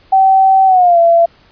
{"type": "tone with pitch glide", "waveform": "sine", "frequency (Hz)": [768, 676.4], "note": ["G5", "E5"], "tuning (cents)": [-36, 44], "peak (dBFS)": -5, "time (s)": [0.12, 1.26], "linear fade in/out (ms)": 10, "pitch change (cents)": -220, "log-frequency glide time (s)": [0.66, 0.99], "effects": ["pink hiss -48 dBFS RMS until 1.51 s", "resampled to 11025 Hz"]}